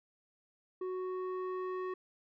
square tone with low-pass filter sweep, 370 Hz, F#4, in tune, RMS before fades -38 dBFS, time 0.81-1.94 s, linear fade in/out 5 ms, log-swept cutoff 810 to 1500 Hz, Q 1.5, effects none

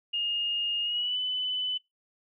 sine tone with pitch glide, 2841 to 3006 Hz, F7 to F#7, +29 to +27 cents, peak -27 dBFS, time 0.13-1.78 s, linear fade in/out 10 ms, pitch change +98 cents, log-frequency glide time 0.82-1.19 s, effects noise-tail reverb RT60 0.2 s tail -21 dB re dry

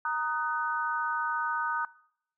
sine chord, D# minor, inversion second, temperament equal with one note detuned, 932.3 / 1244.5 / 1502.4 Hz, A#5 / D#6 / F#6, 0 / 0 / +26 cents, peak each -32 dBFS, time 0.05-1.85 s, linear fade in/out 2 ms, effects noise-tail reverb RT60 0.7 s tail -22 dB re dry

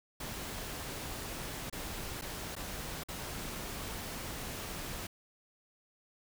pink noise with dropouts, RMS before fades -41 dBFS, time 0.2-5.07 s, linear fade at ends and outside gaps 5 ms, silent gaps 1.699-1.726 / 2.213-2.22 / 2.554-2.564 / 3.036-3.085 s, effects none

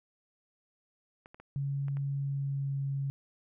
clicks, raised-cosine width 0.5 ms, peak -35 dBFS, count 5, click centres 1.259 / 1.345 / 1.4 / 1.883 / 1.97 s
sine tone with pitch glide, 139.4 to 138.04 Hz, C#3 to C#3, +10 to -7 cents, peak -30 dBFS, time 1.56-3.1 s, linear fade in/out 0 ms, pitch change -17 cents, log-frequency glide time 2.17-2.8 s
effects none

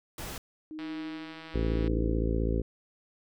pink noise, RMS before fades -39 dBFS, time 0.18-0.38 s, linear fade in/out 2 ms
sine tone with tremolo, 311.1 Hz, D#4, in tune, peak -34 dBFS, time 0.71-2.49 s, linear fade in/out 0 ms, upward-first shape sine, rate 1 Hz, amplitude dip 85%
click train, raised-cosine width 0.3 ms, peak -29 dBFS, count 177, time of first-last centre 0.79-1.876 s, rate 162 Hz
harmonic tone, 55.8 Hz, A1, 25 cents sharp, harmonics 1 / 2 / 3 / 4 / 5 / 6 / 7 / 8 / 9, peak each -28 / -34 / -37 / -37 / -36 / -39 / -36 / -39 / -39 dBFS, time 1.54-2.62 s, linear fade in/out 10 ms
effects none

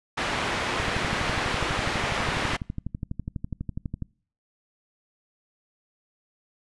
white low-pass noise, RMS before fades -28 dBFS, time 0.17-2.57 s, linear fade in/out 10 ms, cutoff 2200 Hz, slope 12 dB/octave
click train, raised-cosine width 5 ms, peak -18 dBFS, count 40, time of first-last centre 0.8-4.023 s, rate 12.1 Hz
effects noise-tail reverb RT60 0.5 s tail -26 dB re dry + resampled to 24000 Hz

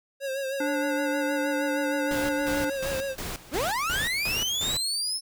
square tone with vibrato, 540 Hz, C#5, 45 cents flat, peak -29 dBFS, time 0.2-3.16 s, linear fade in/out 50 ms, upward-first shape sine, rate 6.4 Hz, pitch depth 48 cents each way
harmonic tone, 292.2 Hz, D4, 9 cents flat, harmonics 1 / 3 / 5 / 7, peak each -28 / -35 / -33 / -40 dBFS, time 0.6-2.7 s, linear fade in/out 5 ms
pink noise with tremolo, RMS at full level -34 dBFS, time 2.11-4.77 s, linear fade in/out 2 ms, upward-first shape square, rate 2.8 Hz, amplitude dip 80%
30% pulse linear sweep, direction up, 221.4 to 5330 Hz, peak -23 dBFS, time 3.51-5.21 s, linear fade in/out 50 ms
effects none

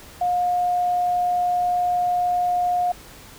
sine tone, 714 Hz, F5, 38 cents sharp, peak -18 dBFS, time 0.21-2.92 s, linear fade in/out 5 ms, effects pink hiss -44 dBFS RMS until 3.38 s

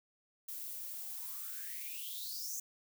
violet noise with high-pass filter sweep, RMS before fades -43 dBFS, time 0.48-2.6 s, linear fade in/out 5 ms, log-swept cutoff 320 to 6700 Hz, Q 9.8, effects none

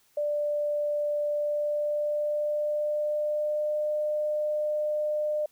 sine tone with pitch glide, 590 to 602.7 Hz, D5 to D5, +8 to +45 cents, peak -25 dBFS, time 0.17-5.46 s, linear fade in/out 5 ms, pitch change +37 cents, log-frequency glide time 1.27-3.83 s, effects white hiss -65 dBFS RMS until 5.51 s

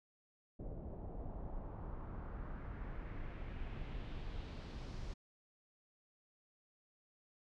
brown noise with low-pass filter sweep, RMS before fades -45 dBFS, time 0.59-5.14 s, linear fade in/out 10 ms, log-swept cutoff 540 to 5700 Hz, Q 1.8, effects none

